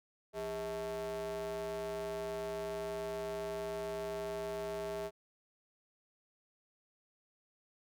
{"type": "ring-modulated tone", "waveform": "square", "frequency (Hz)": 117.7, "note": "A#2", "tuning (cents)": 17, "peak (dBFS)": -35, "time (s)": [0.33, 5.11], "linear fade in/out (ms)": 50, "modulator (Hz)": 525, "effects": []}